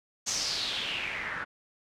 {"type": "noise with low-pass filter sweep", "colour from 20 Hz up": "white", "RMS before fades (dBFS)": -33, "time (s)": [0.26, 1.45], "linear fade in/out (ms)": 20, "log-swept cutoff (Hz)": [6500, 1500], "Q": 4.5, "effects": []}